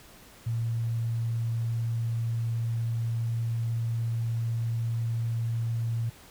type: tone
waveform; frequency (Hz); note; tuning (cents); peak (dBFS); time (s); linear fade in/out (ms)
sine; 115.4; A#2; -17; -26; 0.46-6.1; 10
effects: pink hiss -52 dBFS RMS until 6.3 s